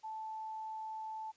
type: tone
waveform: sine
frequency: 876 Hz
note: A5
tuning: 8 cents flat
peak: -40 dBFS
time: 0.03-1.32 s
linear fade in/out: 20 ms
effects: white hiss -69 dBFS RMS until 1.36 s + resampled to 16000 Hz